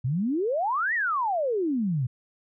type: exponential two-way sweep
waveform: sine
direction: up then down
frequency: 117.2 to 1987 to 117.2 Hz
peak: -23 dBFS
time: 0.04-2.07 s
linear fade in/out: 10 ms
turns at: 0.94 s
effects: none